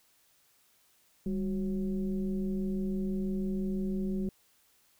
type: tone with frequency modulation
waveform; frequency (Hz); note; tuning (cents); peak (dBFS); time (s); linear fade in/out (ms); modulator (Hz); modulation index
sine; 196; G3; 0; -29; 1.26-4.29; 2; 173; 0.76
effects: white hiss -67 dBFS RMS until 4.99 s